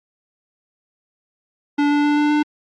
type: tone with pitch steps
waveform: square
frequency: 290 / 292 / 294 / 296.1 / 298.2 Hz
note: D4 / D4 / D4 / D4 / D4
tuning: -22 / -10 / +2 / +14 / +27 cents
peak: -15 dBFS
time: 1.78-2.43 s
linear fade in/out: 10 ms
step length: 130 ms
effects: low-pass 3000 Hz 12 dB/octave + Opus 48 kbps